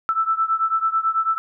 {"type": "beating tone pair", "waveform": "sine", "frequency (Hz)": [1318.5, 1327.6], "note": ["E6", "E6"], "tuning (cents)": [0, 12], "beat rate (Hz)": 9.1, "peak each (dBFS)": [-20, -22], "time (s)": [0.09, 1.38], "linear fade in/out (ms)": 0, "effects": []}